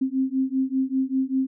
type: beating tone pair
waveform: sine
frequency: 261.6 / 266.7 Hz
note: C4 / C4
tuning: 0 / +33 cents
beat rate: 5.1 Hz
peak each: -24 dBFS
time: 0.01-1.47 s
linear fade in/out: 10 ms
effects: none